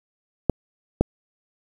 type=clicks; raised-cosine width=2 ms; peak=-3 dBFS; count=2; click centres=0.497 / 1.01 s; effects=7-bit